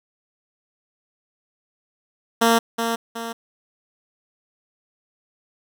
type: tone with echo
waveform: 10% pulse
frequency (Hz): 230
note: A#3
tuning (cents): -23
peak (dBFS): -6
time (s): 2.41-2.59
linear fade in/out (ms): 10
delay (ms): 370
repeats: 2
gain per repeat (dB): -7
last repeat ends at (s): 3.33
effects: none